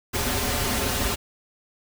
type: noise with comb filter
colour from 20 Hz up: pink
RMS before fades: -25 dBFS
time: 0.13-1.16 s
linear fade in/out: 20 ms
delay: 6.2 ms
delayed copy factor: -0.85
effects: none